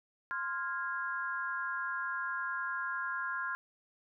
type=chord; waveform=sine; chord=F minor; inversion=second; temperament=equal with one note detuned; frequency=1046.5 / 1396.9 / 1645.9 Hz; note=C6 / F6 / Ab6; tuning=0 / 0 / -16 cents; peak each=-39 / -37 / -38 dBFS; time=0.31-3.55 s; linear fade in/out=0 ms; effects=none